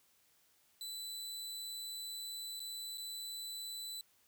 sawtooth tone with dropouts, 3991 Hz, B7, 17 cents sharp, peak -39 dBFS, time 0.81-4.01 s, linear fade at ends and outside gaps 1 ms, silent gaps 2.595-2.602 / 2.974-2.98 s, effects white hiss -71 dBFS RMS until 4.27 s

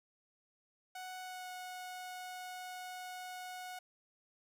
sawtooth tone with pitch glide, 740 to 732.8 Hz, F#5 to F#5, 0 to -17 cents, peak -40 dBFS, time 0.95-3.79 s, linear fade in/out 5 ms, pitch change -17 cents, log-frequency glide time 1.21-1.5 s, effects none

